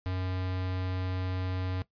square tone, 92.5 Hz, F#2, in tune, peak -31 dBFS, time 0.06-1.82 s, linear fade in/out 0 ms, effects noise-tail reverb RT60 0.1 s tail -17 dB re dry + resampled to 11025 Hz

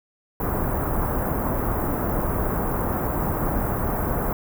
pink band-stop noise, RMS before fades -24 dBFS, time 0.4-4.33 s, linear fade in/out 2 ms, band 1300 to 15000 Hz, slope 24 dB/octave, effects none

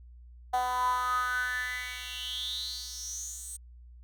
10% pulse tone with high-pass filter sweep, 250 Hz, B3, 21 cents sharp, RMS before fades -33 dBFS, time 0.53-3.57 s, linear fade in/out 10 ms, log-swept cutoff 760 to 8500 Hz, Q 8.4, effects added 60 Hz sine -48 dBFS peak until 4.03 s

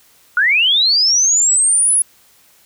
sine linear sweep, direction up, 1395 to 10580 Hz, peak -10 dBFS, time 0.37-2.02 s, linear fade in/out 2 ms, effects white hiss -51 dBFS RMS until 2.65 s

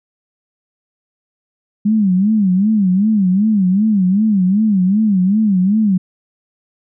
sine tone with vibrato, 199.9 Hz, G3, 34 cents sharp, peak -10 dBFS, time 1.85-5.98 s, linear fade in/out 10 ms, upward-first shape sine, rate 2.6 Hz, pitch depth 170 cents each way, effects none

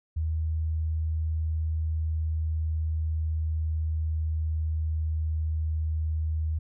sine tone with pitch glide, 79.3 to 78.62 Hz, D#2 to D#2, +33 to +19 cents, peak -25 dBFS, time 0.16-6.59 s, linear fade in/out 10 ms, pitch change -14 cents, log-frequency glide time 1.37-5.6 s, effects none

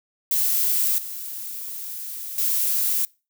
violet noise with level steps, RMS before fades -21 / -33 / -22 dBFS, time 0.31-3.05 s, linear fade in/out 2 ms, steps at 0.98 / 2.38 s, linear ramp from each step 2 ms, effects noise-tail reverb RT60 0.3 s tail -24 dB re dry

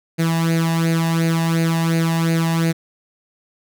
sawtooth tone with flanger, 164.81 Hz, E3, in tune, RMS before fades -18 dBFS, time 0.18-2.73 s, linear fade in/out 20 ms, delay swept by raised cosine 0.45 to 1.12 ms, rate 2.8 Hz, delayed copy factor +0.7, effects none

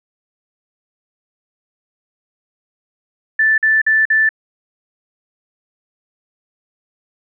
sine tone bursts, 1760 Hz, A6, in tune, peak -10 dBFS, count 4, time 3.39-4.291 s, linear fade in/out 5 ms, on 190 ms, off 47 ms, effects none

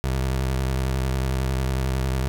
25% pulse tone with vibrato, 65.41 Hz, C2, in tune, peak -18 dBFS, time 0.04-2.28 s, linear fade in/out 0 ms, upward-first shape triangle, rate 11 Hz, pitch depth 70 cents each way, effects none

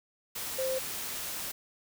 sine tone in noise, 523.3 Hz, C5, in tune, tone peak -29 dBFS, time 0.58-0.79 s, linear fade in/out 10 ms, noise white, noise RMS -37 dBFS, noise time 0.35-1.52 s, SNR +5 dB, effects none

